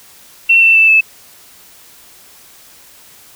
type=tone with pitch steps; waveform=sine; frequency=2709 / 2678 / 2647 / 2617 Hz; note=E7 / E7 / E7 / E7; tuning=+47 / +27 / +7 / -13 cents; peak=-5 dBFS; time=0.49-1.01 s; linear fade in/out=10 ms; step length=130 ms; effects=white hiss -42 dBFS RMS until 3.35 s

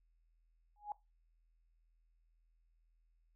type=tone with exponential growth; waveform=sine; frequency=830.6 Hz; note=G#5; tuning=in tune; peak=-35 dBFS; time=0.76-0.92 s; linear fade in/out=2 ms; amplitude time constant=34 ms; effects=noise-tail reverb RT60 0.2 s tail -18 dB re dry + added 41 Hz sine -70 dBFS peak until 3.35 s

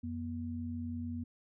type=tone pair together; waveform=sine; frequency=89 / 240.4 Hz; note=F2 / B3; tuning=+33 / -46 cents; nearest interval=octave + perfect fourth; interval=1721 cents; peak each=-40 / -38 dBFS; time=0.03-1.24 s; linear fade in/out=10 ms; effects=none

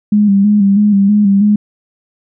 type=tone with vibrato; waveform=sine; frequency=203 Hz; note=G#3; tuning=39 cents flat; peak=-6 dBFS; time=0.12-1.56 s; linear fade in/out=5 ms; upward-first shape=square; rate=3.1 Hz; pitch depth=46 cents each way; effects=none

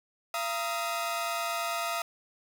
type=tone cluster; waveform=sawtooth; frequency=682 / 936 / 1255 Hz; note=F5 / A#5 / D#6; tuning=-41 / +7 / +15 cents; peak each=-29 / -35 / -30 dBFS; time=0.34-2.02 s; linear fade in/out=2 ms; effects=none

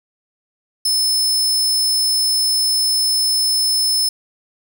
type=tone; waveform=sawtooth; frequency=5240 Hz; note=E8; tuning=11 cents flat; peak=-12 dBFS; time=0.85-4.09 s; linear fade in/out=5 ms; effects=none

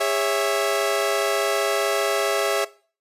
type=chord; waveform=sawtooth; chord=C# minor; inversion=second; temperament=equal with one note detuned; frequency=407.7 / 554.4 / 659.3 Hz; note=G#4 / C#5 / E5; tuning=-32 / 0 / 0 cents; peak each=-22 / -21 / -19 dBFS; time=0-2.65 s; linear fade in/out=10 ms; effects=noise-tail reverb RT60 0.4 s tail -19 dB re dry + resampled to 32000 Hz

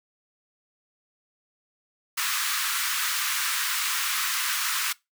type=high-pass noise; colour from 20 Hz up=pink; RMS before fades=-27 dBFS; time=2.17-4.93 s; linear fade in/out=10 ms; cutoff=1100 Hz; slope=48 dB/octave; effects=noise-tail reverb RT60 0.2 s tail -22 dB re dry

